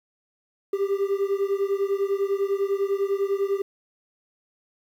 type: beating tone pair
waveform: triangle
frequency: 392 / 402 Hz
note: G4 / G4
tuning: 0 / +44 cents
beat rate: 10 Hz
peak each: -22 / -24 dBFS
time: 0.73-3.62 s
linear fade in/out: 5 ms
effects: 9-bit